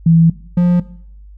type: tone pair in turn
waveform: sine / triangle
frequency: 164.81 / 176.47 Hz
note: E3 / F3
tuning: 0 / +18 cents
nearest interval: minor second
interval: 118 cents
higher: second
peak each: -6 dBFS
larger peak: neither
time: 0.06-0.3 / 0.57-0.8 s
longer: first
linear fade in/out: 5 ms
effects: noise-tail reverb RT60 0.6 s tail -18 dB re dry + added 50 Hz sine -35 dBFS peak until 1.37 s